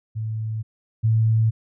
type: tone pair in turn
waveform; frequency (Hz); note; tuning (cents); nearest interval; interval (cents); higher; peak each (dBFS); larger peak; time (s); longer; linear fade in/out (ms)
sine; 110 / 111.41; A2 / A2; 0 / +22; unison; 22; second; -24 / -15; second; 0.15-0.63 / 1.03-1.51; neither; 20
effects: none